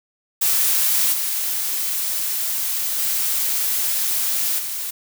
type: noise with level steps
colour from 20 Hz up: blue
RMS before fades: -18 / -23 / -21 / -27 dBFS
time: 0.41-4.91 s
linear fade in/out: 10 ms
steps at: 1.12 / 2.98 / 4.58 s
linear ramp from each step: 20 ms
effects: none